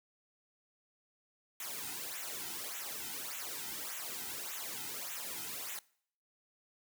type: noise with flanger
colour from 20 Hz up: white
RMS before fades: -42 dBFS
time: 1.6-5.79 s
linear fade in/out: 2 ms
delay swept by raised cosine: 0.2 to 1.8 ms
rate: 1.7 Hz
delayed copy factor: -0.85
effects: noise-tail reverb RT60 0.6 s tail -22 dB re dry